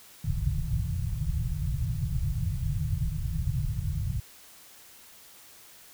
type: low-pass noise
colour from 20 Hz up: white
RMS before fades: -29 dBFS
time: 0.24-4.2 s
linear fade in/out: 5 ms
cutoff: 160 Hz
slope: 96 dB/octave
effects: white hiss -52 dBFS RMS until 5.93 s